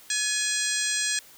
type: harmonic tone with a mistuned harmonic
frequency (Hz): 830.6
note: G#5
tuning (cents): 0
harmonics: 2 / 3 / 4 / 5 / 6 / 7 / 8 / 9 / 10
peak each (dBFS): -31 / -35 / -33 / -33 / -36 / -33 / -35 / -32 / -32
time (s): 0.1-1.19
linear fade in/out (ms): 2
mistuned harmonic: 2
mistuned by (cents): +44
effects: white hiss -51 dBFS RMS until 1.37 s